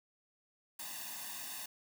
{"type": "noise with comb filter", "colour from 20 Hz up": "white", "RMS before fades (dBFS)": -44, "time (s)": [0.79, 1.66], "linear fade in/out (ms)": 5, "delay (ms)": 1.1, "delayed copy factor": 0.95, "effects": ["high-pass 200 Hz 12 dB/octave"]}